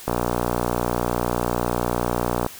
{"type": "click train", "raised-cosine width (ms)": 1, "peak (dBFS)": -7, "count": 144, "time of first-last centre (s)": [0.08, 2.463], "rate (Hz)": 60, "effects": ["white hiss -40 dBFS RMS until 2.59 s"]}